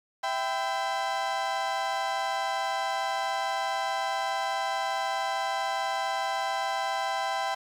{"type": "chord", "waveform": "35% pulse", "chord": "E minor", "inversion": "none", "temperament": "equal with one note detuned", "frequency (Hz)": [659.3, 784, 1010.9], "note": ["E5", "G5", "B5"], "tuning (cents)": [0, 0, 40], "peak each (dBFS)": [-33, -28, -31], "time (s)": [0.23, 7.55], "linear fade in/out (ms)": 10, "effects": ["low-pass 6000 Hz 12 dB/octave", "9-bit"]}